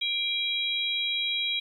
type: tone cluster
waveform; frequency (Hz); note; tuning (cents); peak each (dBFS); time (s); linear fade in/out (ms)
sine; 2373 / 3298 / 3840; D7 / G#7 / B7; +17 / -13 / -49; -31 / -29 / -31; 0.01-1.6; 10
effects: 10-bit